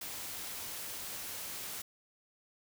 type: noise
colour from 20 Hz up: white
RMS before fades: -42 dBFS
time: 0.01-1.82 s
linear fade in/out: 5 ms
effects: none